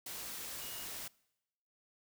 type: tone in noise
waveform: sine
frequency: 2880 Hz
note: F#7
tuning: 47 cents flat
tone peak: -51 dBFS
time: 0.61-0.85 s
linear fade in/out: 5 ms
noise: white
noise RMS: -44 dBFS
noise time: 0.06-1.08 s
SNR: -10 dB
effects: noise-tail reverb RT60 0.9 s tail -24 dB re dry